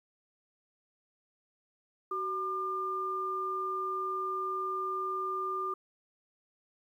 sine tone pair together, 378 / 1200 Hz, F#4 / D6, +37 / +37 cents, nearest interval octave + minor sixth, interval 2000 cents, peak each -38 / -32 dBFS, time 2.11-5.74 s, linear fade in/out 5 ms, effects 11-bit

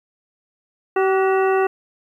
harmonic tone with a mistuned harmonic, 382.8 Hz, G4, 41 cents flat, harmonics 1 / 2 / 3 / 4 / 5 / 7, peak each -16 / -22 / -26 / -28 / -30 / -33 dBFS, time 0.96-1.67 s, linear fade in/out 5 ms, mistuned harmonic 4, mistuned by -70 cents, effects 9-bit

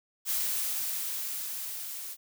blue noise with level ramp, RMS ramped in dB -29 to -40 dBFS, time 0.25-2.17 s, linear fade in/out 50 ms, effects none

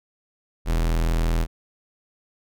45% pulse tone, 41.2 Hz, E1, in tune, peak -19 dBFS, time 0.65-1.47 s, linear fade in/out 50 ms, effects none

